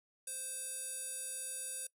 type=tone with band-pass filter; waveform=square; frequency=523.3 Hz; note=C5; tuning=in tune; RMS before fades=-42 dBFS; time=0.27-1.87 s; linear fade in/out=5 ms; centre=9600 Hz; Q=6.7; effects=noise-tail reverb RT60 0.1 s tail -21 dB re dry